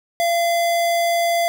square tone, 683 Hz, F5, 39 cents flat, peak -17 dBFS, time 0.2-1.48 s, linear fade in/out 0 ms, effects none

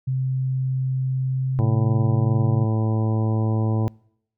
sine tone with pitch glide, 130.81 to 133.17 Hz, C3 to C3, 0 to +31 cents, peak -20 dBFS, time 0.07-2.65 s, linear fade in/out 10 ms, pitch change +31 cents, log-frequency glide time 1.29-2.52 s
harmonic tone, 110 Hz, A2, in tune, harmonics 1 / 2 / 3 / 4 / 5 / 6 / 7 / 8 / 9, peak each -19 / -28 / -30 / -34 / -36 / -40 / -37 / -43 / -39 dBFS, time 1.59-3.88 s, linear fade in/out 0 ms
effects noise-tail reverb RT60 0.7 s tail -26 dB re dry

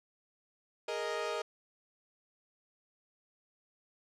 sawtooth chord, Ab suspended second, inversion none, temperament equal, 415.3 / 466.2 / 622.3 Hz, Ab4 / Bb4 / Eb5, 0 / 0 / 0 cents, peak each -36 / -34 / -34 dBFS, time 0.88-1.42 s, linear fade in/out 5 ms, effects low-pass 6000 Hz 12 dB/octave

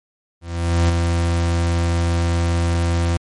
40% pulse tone with ADSR envelope, 85 Hz, F2, 46 cents flat, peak -11 dBFS, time 0.41-3.17 s, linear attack 480 ms, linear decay 11 ms, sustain -4 dB, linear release 4 ms, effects MP3 48 kbps

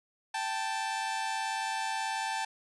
sawtooth tone pair together, 781.6 / 880 Hz, G5 / A5, -5 / 0 cents, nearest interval major second, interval 205 cents, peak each -32 / -29 dBFS, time 0.34-2.45 s, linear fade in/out 5 ms, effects resampled to 22050 Hz

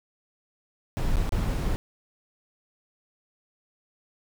brown noise with dropouts, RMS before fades -25 dBFS, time 0.97-1.76 s, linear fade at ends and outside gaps 0 ms, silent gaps 1.157-1.169 / 1.292-1.322 s, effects none

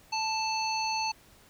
harmonic tone, 880 Hz, A5, in tune, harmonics 1 / 3 / 5 / 7, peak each -30 / -35 / -34 / -40 dBFS, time 0.12-1.12 s, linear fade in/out 10 ms, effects pink hiss -58 dBFS RMS until 1.49 s

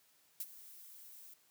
violet noise with ADSR envelope, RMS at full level -38 dBFS, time 0.4-1.34 s, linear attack 4 ms, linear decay 43 ms, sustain -17 dB, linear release 5 ms, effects white hiss -70 dBFS RMS until 1.5 s + high-pass 100 Hz 12 dB/octave

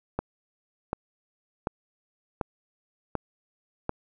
click train, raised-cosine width 1 ms, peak -13 dBFS, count 6, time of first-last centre 0.19-3.894 s, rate 1.35 Hz, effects none

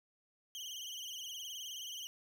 30% pulse tone with vibrato, 3050 Hz, G7, 48 cents flat, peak -40 dBFS, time 0.55-2.07 s, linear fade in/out 0 ms, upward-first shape triangle, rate 19 Hz, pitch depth 120 cents each way, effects none

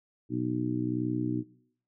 harmonic tone, 61.74 Hz, B1, in tune, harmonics 2 / 3 / 4 / 5 / 6, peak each -34 / -39 / -34 / -31 / -39 dBFS, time 0.29-1.44 s, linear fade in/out 50 ms, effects noise-tail reverb RT60 0.7 s tail -21 dB re dry

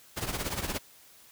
pink noise with tremolo, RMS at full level -30 dBFS, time 0.16-0.79 s, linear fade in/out 20 ms, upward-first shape triangle, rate 17 Hz, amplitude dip 80%, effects white hiss -56 dBFS RMS until 1.31 s

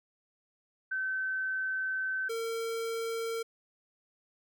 sine / square tone pair in turn, 1534 / 456.1 Hz, G6 / A#4, -38 / -38 cents, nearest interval octave + major sixth, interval 2100 cents, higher first, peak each -30 / -33 dBFS, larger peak first, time 0.91-2.29 / 2.29-3.43 s, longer first, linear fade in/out 10 ms, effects none

